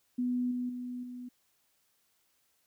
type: tone with level steps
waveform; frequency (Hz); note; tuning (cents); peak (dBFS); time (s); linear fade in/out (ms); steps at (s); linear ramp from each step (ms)
sine; 247.5; B3; +4; -28 / -31 / -36 / -40; 0.18-1.29; 10; 0.51 / 0.69 / 1.03; 5
effects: white hiss -73 dBFS RMS until 2.66 s